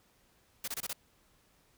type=noise bursts; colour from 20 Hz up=white; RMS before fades=-37 dBFS; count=5; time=0.64-0.931 s; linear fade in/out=5 ms; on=39 ms; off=24 ms; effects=pink hiss -68 dBFS RMS until 1.77 s